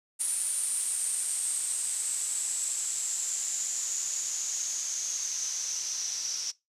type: noise with low-pass filter sweep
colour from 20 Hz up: blue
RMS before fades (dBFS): -32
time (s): 0.19-6.52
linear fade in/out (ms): 20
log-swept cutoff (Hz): 9400 to 5700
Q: 9.8
effects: noise-tail reverb RT60 0.2 s tail -21 dB re dry + resampled to 32000 Hz